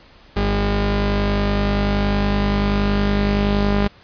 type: tone pair together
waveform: sawtooth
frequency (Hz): 50.66 / 202.5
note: G#1 / G#3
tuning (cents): -42 / -43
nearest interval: 2 octaves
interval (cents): 2399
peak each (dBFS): -15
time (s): 0.36-3.88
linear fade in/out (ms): 10
effects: pink hiss -48 dBFS RMS until 4.03 s + resampled to 11025 Hz